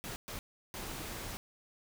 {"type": "noise bursts at uneven times", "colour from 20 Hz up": "pink", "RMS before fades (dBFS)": -42, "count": 3, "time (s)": [[0.04, 0.16], [0.28, 0.39], [0.74, 1.37]], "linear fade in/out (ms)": 0, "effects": []}